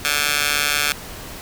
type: tone with high-pass filter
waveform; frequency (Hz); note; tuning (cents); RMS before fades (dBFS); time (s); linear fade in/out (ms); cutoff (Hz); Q
15% pulse; 146.3; D3; -6; -20; 0.05-0.92; 0; 1900; 0.93
effects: pink hiss -35 dBFS RMS until 1.41 s